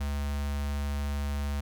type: tone with notch filter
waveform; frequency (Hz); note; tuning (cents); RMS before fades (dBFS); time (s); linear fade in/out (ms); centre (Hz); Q
square; 71.4; D2; -48; -31; 0-1.61; 10; 390; 1.5
effects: none